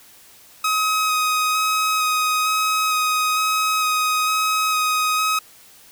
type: tone with vibrato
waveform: sawtooth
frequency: 1263 Hz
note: D#6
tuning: 26 cents sharp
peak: -14 dBFS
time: 0.64-5.39 s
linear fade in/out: 5 ms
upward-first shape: square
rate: 1.1 Hz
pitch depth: 10 cents each way
effects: white hiss -48 dBFS RMS until 5.91 s